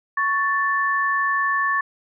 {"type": "tone pair together", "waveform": "sine", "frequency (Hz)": [1111.9, 1760], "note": ["C#6", "A6"], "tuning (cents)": [5, 0], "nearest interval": "minor sixth", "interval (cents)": 795, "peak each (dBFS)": -21, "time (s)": [0.17, 1.81], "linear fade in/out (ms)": 5, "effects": []}